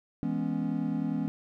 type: chord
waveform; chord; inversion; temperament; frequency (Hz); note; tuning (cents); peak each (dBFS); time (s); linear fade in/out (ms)
triangle; C# minor seventh; first; equal; 164.81 / 207.7 / 246.9 / 277.2; E3 / G#3 / B3 / C#4; 0 / 0 / 0 / 0; -32 / -32 / -31 / -31; 0.23-1.28; 0
effects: none